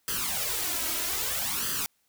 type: noise with flanger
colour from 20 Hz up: white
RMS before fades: -30 dBFS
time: 0.08-1.86 s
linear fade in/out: 0 ms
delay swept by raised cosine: 0.64 to 3.14 ms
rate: 0.62 Hz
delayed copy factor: +0.75
effects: white hiss -71 dBFS RMS until 2.08 s